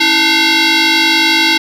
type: tone with frequency modulation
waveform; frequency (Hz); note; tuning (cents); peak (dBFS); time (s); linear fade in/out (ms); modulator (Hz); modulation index
sine; 879; A5; -2; -5; 0-1.58; 10; 603; 6.6
effects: tanh soft clip ceiling -7 dBFS + 7-bit